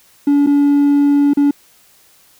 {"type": "tone with dropouts", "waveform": "triangle", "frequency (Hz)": 285.9, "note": "D4", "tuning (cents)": -46, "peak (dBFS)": -6, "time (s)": [0.27, 1.51], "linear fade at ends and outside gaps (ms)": 5, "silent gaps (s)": [[0.464, 0.47], [1.335, 1.371]], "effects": ["tanh soft clip ceiling -3 dBFS", "white hiss -50 dBFS RMS until 2.39 s"]}